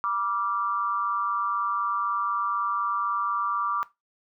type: tone with amplitude modulation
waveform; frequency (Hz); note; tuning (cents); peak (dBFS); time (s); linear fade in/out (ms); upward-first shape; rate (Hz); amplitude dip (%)
sine; 1173; D6; -2; -20; 0.04-3.83; 0; sine; 204; 85
effects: noise-tail reverb RT60 0.2 s tail -17 dB re dry